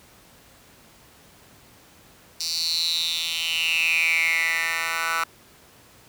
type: tone with high-pass filter sweep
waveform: 10% pulse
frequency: 164.81 Hz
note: E3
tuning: in tune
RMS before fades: -24 dBFS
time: 2.4-5.24 s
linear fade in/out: 5 ms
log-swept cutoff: 4900 to 1400 Hz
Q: 8.6
effects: pink hiss -52 dBFS RMS until 6.08 s + high-pass 60 Hz 12 dB/octave